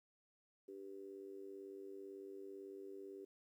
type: harmonic tone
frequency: 98 Hz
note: G2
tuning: in tune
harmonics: 3 / 4 / 5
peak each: -57 / -50 / -61 dBFS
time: 0.68-3.25 s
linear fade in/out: 5 ms
effects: 13-bit